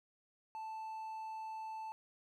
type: tone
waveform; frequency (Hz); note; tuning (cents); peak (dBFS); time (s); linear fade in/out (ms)
triangle; 880; A5; 0; -40; 0.55-1.92; 0
effects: none